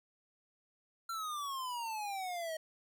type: exponential sweep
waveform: square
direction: down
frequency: 1371 to 627 Hz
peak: -38 dBFS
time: 1.09-2.57 s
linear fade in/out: 5 ms
effects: none